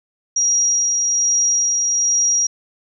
sine tone with tremolo, 5710 Hz, F8, 37 cents sharp, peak -13 dBFS, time 0.36-2.47 s, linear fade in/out 5 ms, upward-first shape sine, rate 1.2 Hz, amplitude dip 25%, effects none

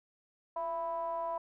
triangle ring-modulated tone, 160 Hz, D#3, 49 cents sharp, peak -28 dBFS, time 0.56-1.38 s, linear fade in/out 5 ms, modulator 830 Hz, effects none

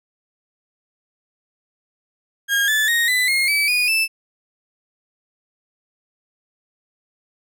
35% pulse tone with pitch steps, 1625 / 1741.6 / 1866.6 / 2001 / 2144 / 2298 / 2463 / 2640 Hz, G#6 / A6 / A#6 / B6 / C7 / D7 / D#7 / E7, -38 / -18 / +2 / +22 / +42 / -38 / -18 / +2 cents, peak -14 dBFS, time 2.48-4.08 s, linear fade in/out 50 ms, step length 200 ms, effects none

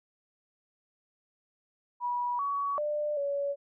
sine tone with pitch steps, 972 / 1127 / 596 / 565 Hz, B5 / C#6 / D5 / C#5, -28 / +28 / +25 / +33 cents, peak -28 dBFS, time 2-3.56 s, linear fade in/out 50 ms, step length 390 ms, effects none

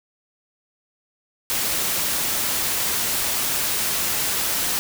white noise, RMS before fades -23 dBFS, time 1.5-4.79 s, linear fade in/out 0 ms, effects none

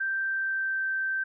sine tone with pitch glide, 1568 to 1557.2 Hz, G6 to G6, 0 to -12 cents, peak -26 dBFS, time 0-1.24 s, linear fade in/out 10 ms, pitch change -12 cents, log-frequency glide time 0.23-0.85 s, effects none

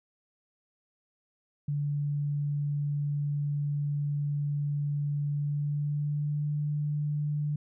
sine tone with pitch glide, 145.1 to 148.06 Hz, D3 to D3, -21 to +14 cents, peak -27 dBFS, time 1.68-7.56 s, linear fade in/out 5 ms, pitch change +35 cents, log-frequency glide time 5.3-6.52 s, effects none

